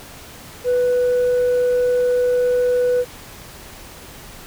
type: tone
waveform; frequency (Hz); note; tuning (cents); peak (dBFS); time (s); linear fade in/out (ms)
sine; 494.2; B4; +1; -12; 0.64-3.05; 50
effects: tanh soft clip ceiling -13 dBFS + pink hiss -39 dBFS RMS until 4.46 s